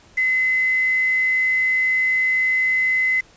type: tone with quantisation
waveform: sine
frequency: 2038 Hz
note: C7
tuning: 46 cents flat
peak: -16 dBFS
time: 0.17-3.21 s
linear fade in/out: 10 ms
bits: 6
effects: pink hiss -51 dBFS RMS until 3.36 s + resampled to 16000 Hz